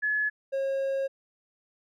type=tone pair in turn; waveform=sine / triangle; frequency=1706 / 542 Hz; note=G#6 / C#5; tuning=+46 / -39 cents; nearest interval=octave + minor sixth; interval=1985 cents; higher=first; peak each=-24 / -24 dBFS; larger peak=neither; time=0.02-0.3 / 0.52-1.08 s; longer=second; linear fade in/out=20 ms; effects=none